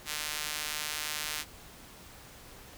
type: tone with high-pass filter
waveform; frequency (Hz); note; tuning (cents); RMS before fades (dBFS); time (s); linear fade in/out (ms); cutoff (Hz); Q
sawtooth; 151.4; D#3; -47; -36; 0.05-1.45; 50; 2200; 0.59
effects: pink hiss -51 dBFS RMS until 2.77 s